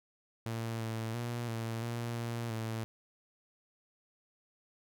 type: tone with pitch steps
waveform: sawtooth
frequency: 114.3 / 112.5 / 119.2 / 114 / 117.8 / 117.1 / 112.2 Hz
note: A#2 / A2 / A#2 / A#2 / A#2 / A#2 / A2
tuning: -34 / +39 / +39 / -38 / +19 / +8 / +34 cents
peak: -31 dBFS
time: 0.46-2.84 s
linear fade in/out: 0 ms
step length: 340 ms
effects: none